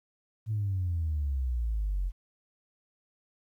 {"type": "exponential sweep", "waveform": "sine", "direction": "down", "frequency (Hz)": [112, 43.65], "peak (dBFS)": -26, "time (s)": [0.46, 2.12], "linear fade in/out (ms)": 50, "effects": ["tanh soft clip ceiling -23 dBFS", "11-bit"]}